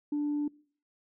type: tone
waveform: sine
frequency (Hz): 293.7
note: D4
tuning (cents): 0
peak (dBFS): -26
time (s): 0.12-0.48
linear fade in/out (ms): 5
effects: noise-tail reverb RT60 0.5 s tail -24 dB re dry + tanh soft clip ceiling -25 dBFS